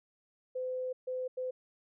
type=tone bursts at uneven times; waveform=sine; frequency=510 Hz; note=C5; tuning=44 cents flat; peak=-33 dBFS; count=3; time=0.55-0.93 / 1.07-1.28 / 1.37-1.51 s; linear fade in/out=10 ms; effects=none